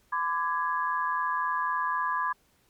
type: chord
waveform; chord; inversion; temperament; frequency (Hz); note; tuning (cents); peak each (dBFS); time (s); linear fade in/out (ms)
sine; G# diminished; first; equal with one note detuned; 1010.9 / 1174.7 / 1661.2; B5 / D6 / G#6; +40 / 0 / 0; -28 / -31 / -32; 0.12-2.33; 10
effects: pink hiss -66 dBFS RMS until 2.69 s + MP3 96 kbps